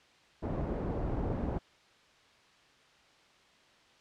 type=low-pass noise; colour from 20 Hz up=pink; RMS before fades=-34 dBFS; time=0.42-1.59 s; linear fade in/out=20 ms; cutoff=630 Hz; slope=12 dB/octave; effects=white hiss -62 dBFS RMS until 4 s + low-pass 4000 Hz 12 dB/octave